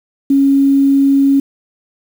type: tone with quantisation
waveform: sine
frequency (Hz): 275.8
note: C#4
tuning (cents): -9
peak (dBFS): -7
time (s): 0.3-1.4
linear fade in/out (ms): 5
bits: 6
effects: none